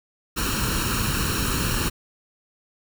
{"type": "noise with comb filter", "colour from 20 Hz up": "pink", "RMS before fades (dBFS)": -24, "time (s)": [0.36, 1.9], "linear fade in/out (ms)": 20, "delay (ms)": 0.72, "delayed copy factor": 0.75, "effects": []}